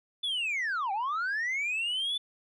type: linear two-way sweep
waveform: sine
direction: down then up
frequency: 3520 to 756 to 3520 Hz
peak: -26 dBFS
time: 0.23-2.18 s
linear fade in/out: 10 ms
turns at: 0.92 s
effects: tanh soft clip ceiling -27 dBFS